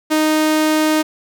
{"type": "tone", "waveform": "sawtooth", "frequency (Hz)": 310, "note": "D#4", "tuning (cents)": -6, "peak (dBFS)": -9, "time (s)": [0.1, 1.03], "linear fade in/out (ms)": 20, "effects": []}